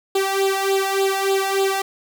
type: tone with flanger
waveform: sawtooth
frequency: 389.2 Hz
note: G4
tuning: 12 cents flat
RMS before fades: -20 dBFS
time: 0.15-1.82 s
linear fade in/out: 5 ms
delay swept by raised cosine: 0.25 to 1.16 ms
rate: 3.4 Hz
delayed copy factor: +0.8
effects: 8-bit